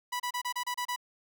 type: tone bursts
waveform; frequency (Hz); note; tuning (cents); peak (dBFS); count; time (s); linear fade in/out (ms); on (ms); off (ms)
sawtooth; 984; B5; -7; -27; 8; 0.12-0.962; 10; 79; 30
effects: none